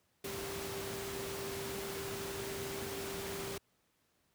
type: tone in noise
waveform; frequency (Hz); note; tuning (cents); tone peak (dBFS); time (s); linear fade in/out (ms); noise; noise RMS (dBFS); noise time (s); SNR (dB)
sine; 393.2; G4; +5; -42; 0.24-3.58; 5; pink; -42; 0.24-3.58; -3
effects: pink hiss -75 dBFS RMS until 4.34 s + high-pass 80 Hz 12 dB/octave